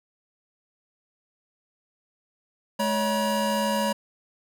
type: tone cluster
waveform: square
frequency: 212.7 / 562 / 961 Hz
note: G#3 / C#5 / B5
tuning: +42 / +24 / -48 cents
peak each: -28 dBFS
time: 2.79-3.93 s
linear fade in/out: 10 ms
effects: none